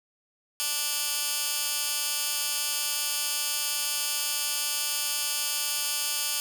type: tone with high-pass filter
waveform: 15% pulse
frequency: 293.7 Hz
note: D4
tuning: in tune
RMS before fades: -29 dBFS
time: 0.6-6.4 s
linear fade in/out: 0 ms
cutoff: 4200 Hz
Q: 0.54
effects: none